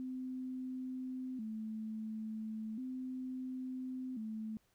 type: tone with vibrato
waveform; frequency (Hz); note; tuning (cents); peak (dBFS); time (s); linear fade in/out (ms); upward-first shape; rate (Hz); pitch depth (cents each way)
sine; 237.1; A#3; +30; -39; 0-4.57; 0; square; 0.36; 140
effects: pink hiss -75 dBFS RMS until 4.74 s